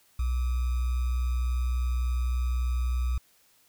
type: tone with sample-and-hold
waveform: sine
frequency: 61.74 Hz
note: B1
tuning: in tune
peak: -24 dBFS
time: 0.19-3.18 s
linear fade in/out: 5 ms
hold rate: 1225 Hz
effects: white hiss -63 dBFS RMS until 3.68 s